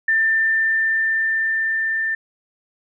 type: tone with level ramp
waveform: sine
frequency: 1788 Hz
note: A6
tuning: 27 cents sharp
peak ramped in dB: -14 to -19 dBFS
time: 0.08-2.15 s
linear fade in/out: 5 ms
effects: none